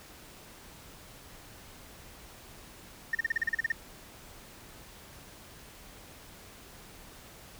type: tone bursts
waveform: sine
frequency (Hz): 1825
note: A#6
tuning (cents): -37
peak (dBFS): -23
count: 11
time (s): 3.13-3.72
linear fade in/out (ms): 5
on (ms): 20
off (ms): 37
effects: tanh soft clip ceiling -21 dBFS + pink hiss -51 dBFS RMS until 7.59 s